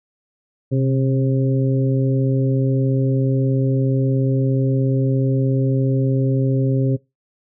harmonic tone with a mistuned harmonic, 133.9 Hz, C3, 40 cents sharp, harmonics 1 / 2 / 3 / 4, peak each -16 / -22 / -26 / -28 dBFS, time 0.71-6.97 s, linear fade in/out 20 ms, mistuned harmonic 1, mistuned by -41 cents, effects noise-tail reverb RT60 0.2 s tail -20 dB re dry

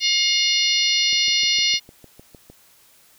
harmonic tone, 714 Hz, F5, 38 cents sharp, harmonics 3 / 4 / 5 / 6 / 7 / 8, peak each -24 / -23 / -24 / -22 / -25 / -26 dBFS, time 0-1.8 s, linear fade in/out 50 ms
click train, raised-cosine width 2 ms, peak -29 dBFS, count 10, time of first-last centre 1.13-2.5 s, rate 6.57 Hz
effects white hiss -54 dBFS RMS until 3.18 s

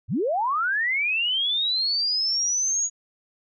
sine linear sweep, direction up, 71.7 to 6790 Hz, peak -21 dBFS, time 0.08-2.9 s, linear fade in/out 50 ms, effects none

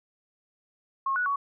sine tone with pitch steps, 1083 / 1469 / 1122 Hz, C#6 / F#6 / C#6, -41 / -13 / +21 cents, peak -24 dBFS, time 1.06-1.36 s, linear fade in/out 5 ms, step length 100 ms, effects none

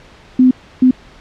sine tone bursts at uneven times, 255.1 Hz, C4, 44 cents flat, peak -5 dBFS, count 2, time 0.39-0.51 / 0.82-0.91 s, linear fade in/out 5 ms, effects pink hiss -42 dBFS RMS until 1.2 s + low-pass 4000 Hz 12 dB/octave

